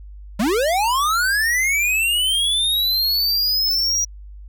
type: linear sweep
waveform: square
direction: up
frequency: 182.3 to 5790 Hz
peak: -17 dBFS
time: 0.39-4.05 s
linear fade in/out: 10 ms
effects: added 50 Hz sine -35 dBFS peak until 4.48 s